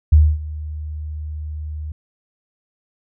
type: tone with ADSR envelope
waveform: sine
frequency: 76.3 Hz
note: D#2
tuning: 33 cents flat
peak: -5 dBFS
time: 0.12-1.92 s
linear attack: 9 ms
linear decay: 250 ms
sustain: -20 dB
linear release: 3 ms
effects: none